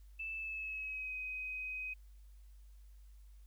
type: tone with pitch glide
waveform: sine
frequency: 2636 to 2517 Hz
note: E7 to D#7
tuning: -1 to +19 cents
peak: -39 dBFS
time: 0.19-1.94 s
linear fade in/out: 10 ms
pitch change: -80 cents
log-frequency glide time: 0.35-1.14 s
effects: added 50 Hz sine -54 dBFS peak until 3.46 s + white hiss -75 dBFS RMS until 3.46 s